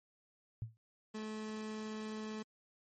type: tone with exponential decay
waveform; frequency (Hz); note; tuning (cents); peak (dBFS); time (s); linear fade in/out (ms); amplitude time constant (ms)
sine; 112; A2; +31; -34; 0.62-0.77; 0; 32
type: tone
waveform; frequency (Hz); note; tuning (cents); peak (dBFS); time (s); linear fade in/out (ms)
30% pulse; 216.3; A3; -29; -38; 1.14-2.43; 10
effects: MP3 32 kbps